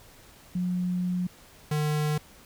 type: tone pair in turn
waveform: sine / square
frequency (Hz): 180 / 150.87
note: F#3 / D3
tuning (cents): -47 / +47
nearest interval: minor third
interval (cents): 306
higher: first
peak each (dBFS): -25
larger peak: neither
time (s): 0.55-1.27 / 1.71-2.18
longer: first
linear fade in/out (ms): 5
effects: pink hiss -53 dBFS RMS until 2.45 s